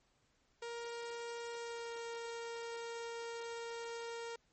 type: tone with pitch glide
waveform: sawtooth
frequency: 469.2 to 464.9 Hz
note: A#4 to A#4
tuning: +11 to -5 cents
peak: -38 dBFS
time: 0.62-4.36 s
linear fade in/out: 5 ms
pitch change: -16 cents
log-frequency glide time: 1.51-2 s
effects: pink hiss -75 dBFS RMS until 4.52 s + MP3 32 kbps